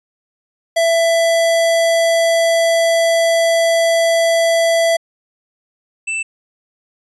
square tone pair in turn, 665 / 2655 Hz, E5 / E7, +15 / +12 cents, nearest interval 2 octaves, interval 2397 cents, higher second, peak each -12 / -19 dBFS, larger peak first, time 0.76-4.97 / 6.07-6.23 s, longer first, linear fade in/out 10 ms, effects resampled to 24000 Hz

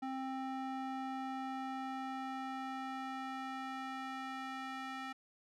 square tone with band-pass filter sweep, 264.1 Hz, C4, 16 cents sharp, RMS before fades -42 dBFS, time 0.02-5.13 s, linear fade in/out 10 ms, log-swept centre 700 to 1600 Hz, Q 0.98, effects none

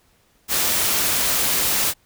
white noise, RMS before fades -20 dBFS, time 0.48-1.94 s, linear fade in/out 50 ms, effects pink hiss -60 dBFS RMS until 2.05 s

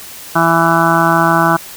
harmonic tone, 166.1 Hz, E3, 13 cents sharp, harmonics 1 / 2 / 4 / 5 / 6 / 7 / 8 / 9, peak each -17 / -17 / -17 / -17 / -17 / -17 / -17 / -17 dBFS, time 0.35-1.57 s, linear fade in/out 10 ms, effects white hiss -32 dBFS RMS until 1.76 s

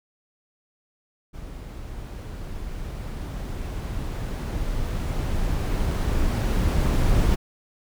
brown noise with level ramp, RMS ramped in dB -37 to -19 dBFS, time 1.33-7.36 s, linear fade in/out 20 ms, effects none

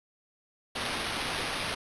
white noise with sample-and-hold, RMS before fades -33 dBFS, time 0.75-1.75 s, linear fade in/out 10 ms, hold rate 7350 Hz, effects resampled to 24000 Hz

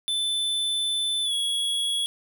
square tone with pitch glide, 3520 to 3344 Hz, A7 to G#7, 0 to +11 cents, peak -24 dBFS, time 0.08-2.06 s, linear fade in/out 0 ms, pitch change -89 cents, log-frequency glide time 1.23-1.33 s, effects none

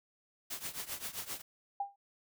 white noise with tremolo, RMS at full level -38 dBFS, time 0.5-1.42 s, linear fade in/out 10 ms, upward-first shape triangle, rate 7.6 Hz, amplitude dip 90%
sine tone with exponential decay, 800 Hz, G5, 35 cents sharp, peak -29 dBFS, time 1.8-1.96 s, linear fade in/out 5 ms, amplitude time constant 33 ms
effects none

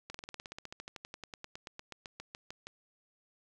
slowing click train, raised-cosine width 0.2 ms, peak -26 dBFS, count 29, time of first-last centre 0.1-2.67 s, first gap 44 ms, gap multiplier 1.05, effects none

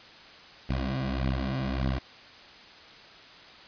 15% pulse beating tone pair, 65 / 66.7 Hz, C2 / C2, -11 / +34 cents, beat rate 1.7 Hz, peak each -24 dBFS, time 0.69-1.99 s, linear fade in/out 10 ms, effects white hiss -49 dBFS RMS until 3.67 s + resampled to 11025 Hz

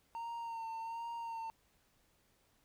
triangle tone with vibrato, 917 Hz, A#5, 29 cents flat, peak -38 dBFS, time 0.15-1.5 s, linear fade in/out 0 ms, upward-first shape sine, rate 1.3 Hz, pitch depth 30 cents each way, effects pink hiss -73 dBFS RMS until 2.64 s

